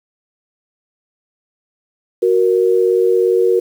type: tone pair together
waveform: sine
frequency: 370 / 467.2 Hz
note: F#4 / A#4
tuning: 0 / +4 cents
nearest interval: major third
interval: 404 cents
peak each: -13 dBFS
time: 2.22-3.6 s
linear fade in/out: 10 ms
effects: 7-bit